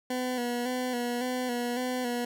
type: tone with vibrato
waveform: 20% pulse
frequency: 246.9 Hz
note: B3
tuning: in tune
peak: -24 dBFS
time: 0.1-2.25 s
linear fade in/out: 5 ms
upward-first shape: square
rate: 1.8 Hz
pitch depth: 38 cents each way
effects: none